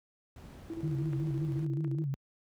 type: noise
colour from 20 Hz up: brown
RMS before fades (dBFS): -45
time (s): 0.36-1.65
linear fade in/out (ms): 2
type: tone with tremolo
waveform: sine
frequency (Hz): 329.6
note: E4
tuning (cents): 0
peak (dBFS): -35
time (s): 0.7-2.04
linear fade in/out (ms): 0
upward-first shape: square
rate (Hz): 14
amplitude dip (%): 60
type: tone with vibrato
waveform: sine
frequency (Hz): 144.7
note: D3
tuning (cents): -25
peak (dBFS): -30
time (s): 0.83-2.14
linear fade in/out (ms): 0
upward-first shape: sine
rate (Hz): 5.3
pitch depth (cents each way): 120
type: clicks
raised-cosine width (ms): 0.5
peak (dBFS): -33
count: 2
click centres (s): 1.133 / 1.847
effects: high-pass 60 Hz 12 dB/octave